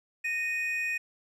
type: tone pair together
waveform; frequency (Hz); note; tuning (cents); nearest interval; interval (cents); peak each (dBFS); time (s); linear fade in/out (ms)
triangle; 1847 / 2489; A#6 / D#7; -16 / 0; perfect fourth; 516; -32 / -28; 0.24-0.98; 10
effects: resampled to 32000 Hz + 11-bit